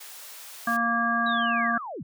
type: high-pass noise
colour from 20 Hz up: white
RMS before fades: -43 dBFS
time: 0-0.77 s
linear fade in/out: 10 ms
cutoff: 610 Hz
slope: 12 dB/octave
type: harmonic tone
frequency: 233.1 Hz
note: A#3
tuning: in tune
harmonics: 1 / 3 / 5 / 7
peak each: -29 / -30 / -26 / -26 dBFS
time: 0.67-1.78 s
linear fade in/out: 5 ms
type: linear sweep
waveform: sine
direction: down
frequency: 3951 to 103.83 Hz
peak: -33 dBFS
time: 1.26-2.03 s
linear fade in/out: 5 ms
effects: none